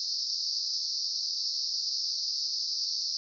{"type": "band-pass noise", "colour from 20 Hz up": "pink", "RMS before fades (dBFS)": -32, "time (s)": [0, 3.17], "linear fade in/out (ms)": 0, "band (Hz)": [4400, 5500], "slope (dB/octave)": 96, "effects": []}